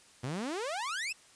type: exponential sweep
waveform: sawtooth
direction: up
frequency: 116.54 to 2756 Hz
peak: -30 dBFS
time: 0.23-1.13 s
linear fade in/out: 10 ms
effects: white hiss -59 dBFS RMS until 1.35 s + resampled to 22050 Hz